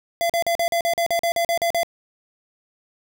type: tone bursts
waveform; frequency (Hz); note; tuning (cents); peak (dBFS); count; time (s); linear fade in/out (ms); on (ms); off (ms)
square; 680; F5; -46; -19; 13; 0.21-1.832; 0; 86; 42
effects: none